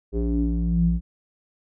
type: tone with low-pass filter sweep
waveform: square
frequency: 57.6 Hz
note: A#1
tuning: 20 cents flat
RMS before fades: -22 dBFS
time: 0.12-1.01 s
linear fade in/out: 50 ms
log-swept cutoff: 400 to 140 Hz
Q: 6.3
effects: none